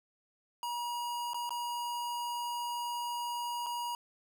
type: tone with dropouts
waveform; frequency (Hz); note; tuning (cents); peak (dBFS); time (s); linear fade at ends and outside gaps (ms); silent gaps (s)
square; 957; A#5; +45; -35; 0.63-3.95; 1; 1.334-1.344 / 1.493-1.506 / 3.662-3.666
effects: none